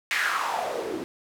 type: noise with band-pass filter sweep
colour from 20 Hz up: white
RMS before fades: -28 dBFS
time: 0.11-1.04 s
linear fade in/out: 0 ms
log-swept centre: 2100 to 290 Hz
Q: 4.1
effects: none